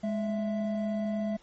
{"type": "tone pair together", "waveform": "triangle", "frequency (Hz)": [208.7, 662.6], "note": ["G#3", "E5"], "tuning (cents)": [9, 9], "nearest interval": "octave + minor sixth", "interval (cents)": 2000, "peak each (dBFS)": [-27, -32], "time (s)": [0.03, 1.37], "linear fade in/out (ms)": 10, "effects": ["pink hiss -60 dBFS RMS until 1.42 s", "MP3 32 kbps"]}